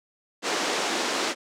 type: band-pass noise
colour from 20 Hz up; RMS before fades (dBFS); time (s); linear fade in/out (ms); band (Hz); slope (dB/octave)
pink; -27; 0.42-1.35; 50; 280 to 7300; 24
effects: none